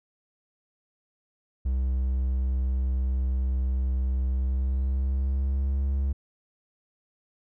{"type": "tone with pitch glide", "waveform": "triangle", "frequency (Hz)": [64.5, 68.34], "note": ["C2", "C#2"], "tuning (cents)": [-24, -24], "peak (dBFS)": -21, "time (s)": [1.65, 6.13], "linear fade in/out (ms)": 10, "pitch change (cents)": 100, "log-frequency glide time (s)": [4.29, 5.82], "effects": []}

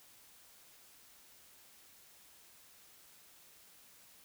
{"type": "silence", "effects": ["white hiss -61 dBFS RMS until 4.24 s"]}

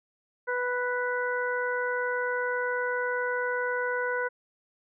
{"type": "harmonic tone", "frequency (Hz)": 493.9, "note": "B4", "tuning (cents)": 0, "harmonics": [1, 2, 3, 4], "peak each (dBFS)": [-30, -34, -30, -39], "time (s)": [0.47, 4.29], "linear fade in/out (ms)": 20, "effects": []}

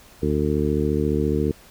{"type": "harmonic tone", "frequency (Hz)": 74.5, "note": "D2", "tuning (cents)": 25, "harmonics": [1, 2, 3, 4, 5, 6], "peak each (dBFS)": [-26, -26, -26, -26, -26, -26], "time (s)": [0.22, 1.52], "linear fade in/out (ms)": 10, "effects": ["pink hiss -49 dBFS RMS until 1.7 s"]}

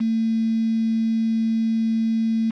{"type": "tone with quantisation", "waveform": "sine", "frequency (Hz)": 224.5, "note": "A3", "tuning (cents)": 35, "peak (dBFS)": -18, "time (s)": [0, 2.51], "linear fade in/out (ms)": 10, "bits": 6, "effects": ["low-pass 3000 Hz 12 dB/octave"]}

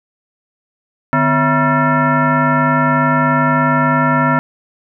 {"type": "tone with frequency modulation", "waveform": "sine", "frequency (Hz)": 554.4, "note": "C#5", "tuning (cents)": 0, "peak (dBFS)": -10, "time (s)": [1.13, 4.39], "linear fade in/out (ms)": 0, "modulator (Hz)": 404, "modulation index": 2.8, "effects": []}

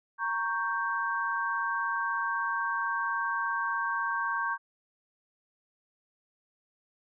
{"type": "chord", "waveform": "sine", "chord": "G diminished", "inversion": "first", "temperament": "equal", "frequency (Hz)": [932.3, 1108.7, 1568], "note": ["Bb5", "Db6", "G6"], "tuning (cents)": [0, 0, 0], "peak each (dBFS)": [-34, -32, -31], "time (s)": [0.18, 4.58], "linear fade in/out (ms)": 50, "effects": []}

